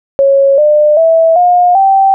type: tone with pitch steps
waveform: sine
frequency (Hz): 550 / 599.8 / 654.1 / 713.3 / 777.8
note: C#5 / D5 / E5 / F5 / G5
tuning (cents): -14 / +36 / -14 / +36 / -14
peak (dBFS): -4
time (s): 0.19-2.14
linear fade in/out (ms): 0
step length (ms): 390
effects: none